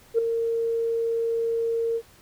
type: tone with ADSR envelope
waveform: sine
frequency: 459.5 Hz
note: A#4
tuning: 25 cents flat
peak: -14 dBFS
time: 0.14-2.02 s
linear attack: 45 ms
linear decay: 5 ms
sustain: -8 dB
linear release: 61 ms
effects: tanh soft clip ceiling -11 dBFS + pink hiss -54 dBFS RMS until 2.21 s